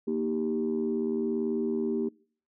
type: chord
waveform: sine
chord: Eb major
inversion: second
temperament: equal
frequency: 233.1 / 311.1 / 392 Hz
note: Bb3 / Eb4 / G4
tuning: 0 / 0 / 0 cents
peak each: -29 / -33 / -29 dBFS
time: 0.07-2.09 s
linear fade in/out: 10 ms
effects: noise-tail reverb RT60 0.5 s tail -25 dB re dry + tanh soft clip ceiling -19 dBFS